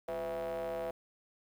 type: ring-modulated tone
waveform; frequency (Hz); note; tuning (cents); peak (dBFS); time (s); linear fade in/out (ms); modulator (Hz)
square; 77; D#2; -17; -33; 0.08-0.91; 5; 582
effects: low-pass 3000 Hz 12 dB/octave + 10-bit